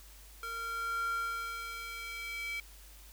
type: tone with high-pass filter sweep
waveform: square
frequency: 460 Hz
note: A#4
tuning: 23 cents flat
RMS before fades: -38 dBFS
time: 0.43-2.6 s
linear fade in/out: 2 ms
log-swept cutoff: 1100 to 2300 Hz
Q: 6
effects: added 50 Hz sine -53 dBFS peak until 3.12 s + white hiss -57 dBFS RMS until 3.12 s